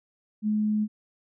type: tone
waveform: sine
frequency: 212.6 Hz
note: G#3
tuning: 41 cents sharp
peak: -22 dBFS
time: 0.42-0.88 s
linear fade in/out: 50 ms
effects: none